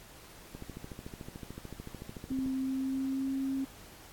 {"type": "click train", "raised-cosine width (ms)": 3, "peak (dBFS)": -29, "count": 27, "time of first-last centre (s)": [0.55, 2.462], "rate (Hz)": 13.6}
{"type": "tone with pitch glide", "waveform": "sine", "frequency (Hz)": [263.3, 268.8], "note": ["C4", "C4"], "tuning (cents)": [11, 47], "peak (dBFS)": -30, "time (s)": [2.3, 3.65], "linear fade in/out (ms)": 10, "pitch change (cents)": 36, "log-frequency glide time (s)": [2.55, 3.3]}
{"effects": ["pink hiss -53 dBFS RMS until 4.12 s", "AAC 64 kbps"]}